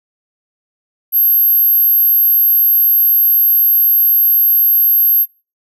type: tone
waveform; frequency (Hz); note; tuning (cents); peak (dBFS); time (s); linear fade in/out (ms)
sine; 12544; G9; 0; -5; 1.12-5.26; 50
effects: noise-tail reverb RT60 0.3 s tail -24 dB re dry + tanh soft clip ceiling -7 dBFS